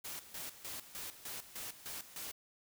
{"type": "noise with tremolo", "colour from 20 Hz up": "white", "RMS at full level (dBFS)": -44, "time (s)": [0.04, 2.32], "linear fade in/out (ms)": 10, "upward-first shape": "square", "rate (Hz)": 3.3, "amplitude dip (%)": 75, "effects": []}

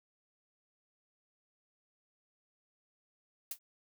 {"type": "noise with exponential decay", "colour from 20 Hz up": "blue", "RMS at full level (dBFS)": -33, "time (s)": [3.51, 3.59], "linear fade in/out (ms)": 5, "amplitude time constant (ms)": 16, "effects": []}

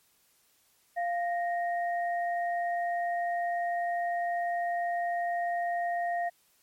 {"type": "tone pair together", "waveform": "sine", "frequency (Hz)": [696, 1862], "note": ["F5", "A#6"], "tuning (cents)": [-6, -2], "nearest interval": "octave + perfect fourth", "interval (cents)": 1704, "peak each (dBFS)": [-28, -37], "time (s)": [0.96, 6.3], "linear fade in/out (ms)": 20, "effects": ["white hiss -67 dBFS RMS until 6.62 s", "MP3 64 kbps"]}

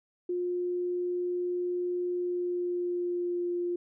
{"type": "tone with pitch glide", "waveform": "sine", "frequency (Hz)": [355.9, 350.8], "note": ["F4", "F4"], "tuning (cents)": [33, 8], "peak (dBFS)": -28, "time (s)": [0.29, 3.76], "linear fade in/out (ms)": 5, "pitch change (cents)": -25, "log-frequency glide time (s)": [2.1, 3.53], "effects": []}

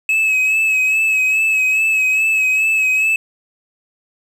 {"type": "tone with vibrato", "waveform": "triangle", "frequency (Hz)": 2575, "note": "E7", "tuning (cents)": -41, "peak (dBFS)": -11, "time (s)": [0.09, 3.16], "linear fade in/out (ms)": 2, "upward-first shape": "sine", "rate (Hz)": 2.4, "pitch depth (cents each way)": 36, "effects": ["7-bit"]}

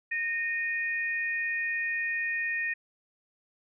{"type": "tone pair together", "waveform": "sine", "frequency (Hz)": [1848, 2465], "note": ["A#6", "D#7"], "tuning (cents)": [-16, -17], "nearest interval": "perfect fourth", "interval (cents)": 499, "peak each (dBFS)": [-29, -33], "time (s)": [0.11, 2.74], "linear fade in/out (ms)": 10, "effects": []}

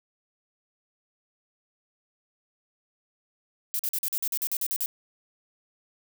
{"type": "noise bursts", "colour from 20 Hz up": "violet", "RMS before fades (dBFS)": -28, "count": 12, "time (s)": [3.74, 4.859], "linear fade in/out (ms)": 0, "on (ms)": 52, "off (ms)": 45, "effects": []}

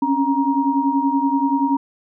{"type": "tone cluster", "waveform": "sine", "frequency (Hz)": [270.2, 280.7, 942], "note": ["C#4", "C#4", "A#5"], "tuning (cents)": [-44, 22, 18], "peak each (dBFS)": -20, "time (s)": [0.02, 1.77], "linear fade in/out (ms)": 5, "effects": []}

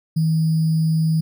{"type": "tone with sample-and-hold", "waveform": "sine", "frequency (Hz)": 159.8, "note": "D#3", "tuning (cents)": 47, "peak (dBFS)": -15, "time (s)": [0.16, 1.21], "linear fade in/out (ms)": 10, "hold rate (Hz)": 4900, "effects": []}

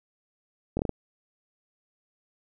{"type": "slowing click train", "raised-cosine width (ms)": 2, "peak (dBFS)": -14, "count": 5, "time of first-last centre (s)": [0.77, 0.893], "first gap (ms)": 22, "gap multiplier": 1.23, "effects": []}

